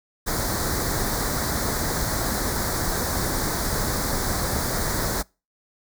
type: band-stop noise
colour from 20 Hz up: pink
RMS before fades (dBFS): -25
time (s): 0.26-5.23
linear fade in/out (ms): 20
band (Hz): 2000 to 3900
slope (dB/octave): 48
effects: noise-tail reverb RT60 0.3 s tail -26 dB re dry